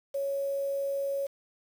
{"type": "tone with quantisation", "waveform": "sine", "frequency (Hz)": 554.4, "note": "C#5", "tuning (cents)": 0, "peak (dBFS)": -28, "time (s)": [0.14, 1.27], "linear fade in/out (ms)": 10, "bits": 8, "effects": []}